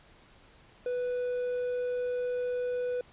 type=tone; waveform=triangle; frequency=494.2 Hz; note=B4; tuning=1 cent sharp; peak=-27 dBFS; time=0.86-3.01 s; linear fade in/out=2 ms; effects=pink hiss -58 dBFS RMS until 3.12 s + resampled to 8000 Hz